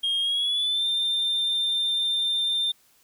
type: tone with pitch glide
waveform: triangle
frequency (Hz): 3239 to 3594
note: G#7 to A7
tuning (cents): -44 to +36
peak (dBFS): -20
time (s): 0.03-2.72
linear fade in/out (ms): 10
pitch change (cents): +180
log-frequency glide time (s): 0.21-0.86
effects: tanh soft clip ceiling -17 dBFS + white hiss -61 dBFS RMS until 3.03 s